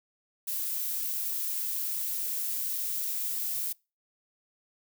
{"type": "noise", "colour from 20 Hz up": "violet", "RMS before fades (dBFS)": -32, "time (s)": [0.47, 3.73], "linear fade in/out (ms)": 10, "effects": ["noise-tail reverb RT60 0.3 s tail -26 dB re dry"]}